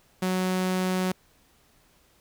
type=tone; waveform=sawtooth; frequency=185 Hz; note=F#3; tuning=in tune; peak=-20 dBFS; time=0.22-1.12 s; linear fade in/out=5 ms; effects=pink hiss -62 dBFS RMS until 2.2 s